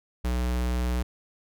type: tone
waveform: square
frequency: 61.3 Hz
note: B1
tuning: 12 cents flat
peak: -25 dBFS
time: 0.24-1.03 s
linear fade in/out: 10 ms
effects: none